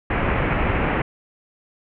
pink low-pass noise, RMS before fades -21 dBFS, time 0.1-1.02 s, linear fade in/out 5 ms, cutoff 2600 Hz, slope 48 dB/octave, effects none

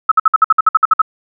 sine tone bursts, 1295 Hz, E6, 31 cents flat, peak -4 dBFS, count 12, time 0.09-1.018 s, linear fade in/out 5 ms, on 26 ms, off 56 ms, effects none

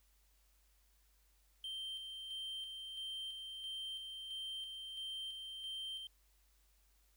triangle tone with tremolo, 3136 Hz, G7, in tune, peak -40 dBFS, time 1.64-6.07 s, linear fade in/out 2 ms, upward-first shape square, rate 1.5 Hz, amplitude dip 35%, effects added 50 Hz sine -70 dBFS peak until 7.16 s + white hiss -75 dBFS RMS until 7.16 s

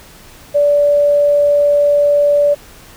sine tone, 580 Hz, D5, 22 cents flat, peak -8 dBFS, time 0.54-2.55 s, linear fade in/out 20 ms, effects pink hiss -40 dBFS RMS until 2.96 s

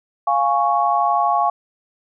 sine chord, Db major, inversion first, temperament equal, 698.5 / 830.6 / 1108.7 Hz, F5 / Ab5 / Db6, 0 / 0 / 0 cents, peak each -19 dBFS, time 0.27-1.5 s, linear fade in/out 5 ms, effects none

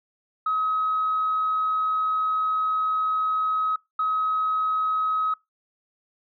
sine tone bursts at uneven times, 1273 Hz, D#6, 39 cents sharp, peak -20 dBFS, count 2, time 0.46-3.76 / 3.99-5.34 s, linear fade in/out 5 ms, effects noise-tail reverb RT60 0.2 s tail -24 dB re dry + tanh soft clip ceiling -16 dBFS

